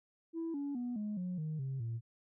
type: tone with pitch steps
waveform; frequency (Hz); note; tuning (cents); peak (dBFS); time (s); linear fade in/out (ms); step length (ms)
sine; 329.6 / 283.6 / 244.1 / 210 / 180.76 / 155.55 / 133.86 / 115.19; E4 / C#4 / B3 / G#3 / F#3 / D#3 / C3 / A#2; 0 / +40 / -20 / +19 / -40 / 0 / +40 / -20; -34; 0.33-2.01; 50; 210
effects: tanh soft clip ceiling -33 dBFS